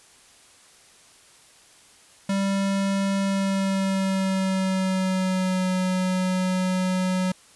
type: tone with pitch glide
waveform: square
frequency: 196 to 185 Hz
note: G3 to F#3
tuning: 0 to 0 cents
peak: -22 dBFS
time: 2.29-7.32 s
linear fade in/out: 5 ms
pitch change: -100 cents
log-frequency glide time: 3.2-5.68 s
effects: white hiss -53 dBFS RMS until 7.55 s + resampled to 24000 Hz